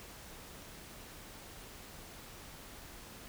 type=silence; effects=pink hiss -51 dBFS RMS until 3.28 s